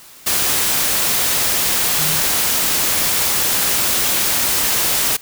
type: tone in noise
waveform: sine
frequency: 155.1 Hz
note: D#3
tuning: 5 cents flat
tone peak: -27 dBFS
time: 1.98-2.2 s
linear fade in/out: 10 ms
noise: white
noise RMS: -17 dBFS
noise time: 0.26-5.17 s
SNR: -13 dB
effects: white hiss -42 dBFS RMS until 5.21 s